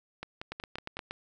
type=two click trains; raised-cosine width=0.3 ms; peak=-22 / -21 dBFS; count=5 / 6; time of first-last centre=0.23-0.969 / 0.52-1.11 s; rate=5.41 / 8.48 Hz; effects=none